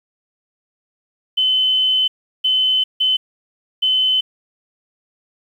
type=tone bursts at uneven times; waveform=sine; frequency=3043 Hz; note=F#7; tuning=48 cents sharp; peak=-13 dBFS; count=4; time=1.37-2.08 / 2.44-2.84 / 3-3.17 / 3.82-4.21 s; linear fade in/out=10 ms; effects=8-bit

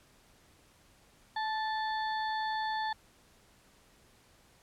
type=harmonic tone with a mistuned harmonic; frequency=880 Hz; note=A5; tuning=in tune; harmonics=1 / 2 / 4 / 5; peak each=-32 / -38 / -44 / -46 dBFS; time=1.36-2.93 s; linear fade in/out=5 ms; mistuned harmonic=1; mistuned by=-21 cents; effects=pink hiss -63 dBFS RMS until 4.62 s + low-pass 12000 Hz 12 dB/octave

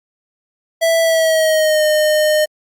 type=tone with pitch glide; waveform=square; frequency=659.3 to 611.6 Hz; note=E5 to D#5; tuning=0 to -30 cents; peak=-12 dBFS; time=0.81-2.46 s; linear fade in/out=20 ms; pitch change=-130 cents; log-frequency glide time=1.01-1.84 s; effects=Opus 48 kbps

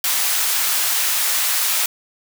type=high-pass noise; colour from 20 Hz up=white; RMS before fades=-19 dBFS; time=0.04-1.86 s; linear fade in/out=2 ms; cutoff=840 Hz; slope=12 dB/octave; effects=none

